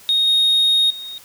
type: tone with level steps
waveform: sine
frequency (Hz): 3726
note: A#7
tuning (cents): -2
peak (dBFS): -12 / -10 / -29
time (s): 0.09-1.18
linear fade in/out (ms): 0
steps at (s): 0.27 / 0.9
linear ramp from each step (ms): 5
effects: tanh soft clip ceiling -11 dBFS + white hiss -45 dBFS RMS until 1.24 s